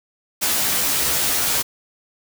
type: noise with comb filter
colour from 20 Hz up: white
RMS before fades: -20 dBFS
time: 0.41-1.63 s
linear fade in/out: 20 ms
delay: 14 ms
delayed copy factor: +0.75
effects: none